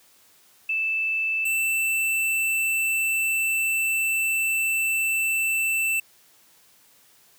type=tone pair in turn; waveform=sine / square; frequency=2637 / 2663 Hz; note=E7 / E7; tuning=0 / +17 cents; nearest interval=unison; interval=17 cents; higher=second; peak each=-22 dBFS; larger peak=neither; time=0.69-1.45 / 1.45-6 s; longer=second; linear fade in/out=5 ms; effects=white hiss -57 dBFS RMS until 7.38 s + high-pass 80 Hz 12 dB/octave